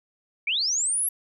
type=linear sweep; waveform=sine; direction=up; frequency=2205 to 11470 Hz; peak=-22 dBFS; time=0.47-1.09 s; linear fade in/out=5 ms; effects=none